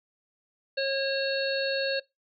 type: harmonic tone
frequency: 544 Hz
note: C#5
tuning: 33 cents flat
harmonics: 1 / 3 / 5 / 7 / 8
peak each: -27 / -33 / -36 / -39 / -33 dBFS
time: 0.77-2 s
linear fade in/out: 10 ms
effects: noise-tail reverb RT60 0.2 s tail -22 dB re dry